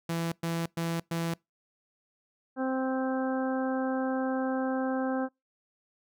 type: tone bursts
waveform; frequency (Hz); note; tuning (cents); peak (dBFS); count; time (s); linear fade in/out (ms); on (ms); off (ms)
sawtooth; 166.9; E3; +22; -25; 4; 0.09-1.34; 5; 230; 110
type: harmonic tone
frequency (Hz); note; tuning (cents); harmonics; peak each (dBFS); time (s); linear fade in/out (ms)
261.6; C4; 0; 1 / 2 / 3 / 4 / 5 / 6; -29 / -33 / -36 / -43 / -42 / -41; 2.56-5.29; 50
effects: noise-tail reverb RT60 0.2 s tail -25 dB re dry